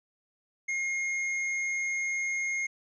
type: tone with hard clipping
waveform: sine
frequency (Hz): 2141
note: C7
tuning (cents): +39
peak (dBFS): -30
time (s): 0.68-2.67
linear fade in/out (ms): 10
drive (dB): 9
effects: resampled to 16000 Hz